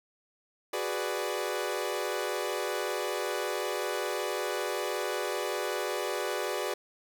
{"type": "chord", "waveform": "sawtooth", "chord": "G# half-diminished seventh", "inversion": "third", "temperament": "equal", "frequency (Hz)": [370, 415.3, 493.9, 587.3], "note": ["F#4", "G#4", "B4", "D5"], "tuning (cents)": [0, 0, 0, 0], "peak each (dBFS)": -32, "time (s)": [0.73, 6.74], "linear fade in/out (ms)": 5, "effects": []}